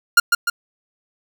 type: tone with echo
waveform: 45% pulse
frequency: 1407 Hz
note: F6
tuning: 12 cents sharp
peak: -7 dBFS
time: 0.17-0.2 s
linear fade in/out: 5 ms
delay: 150 ms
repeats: 2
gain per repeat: -5 dB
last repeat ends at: 0.5 s
effects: none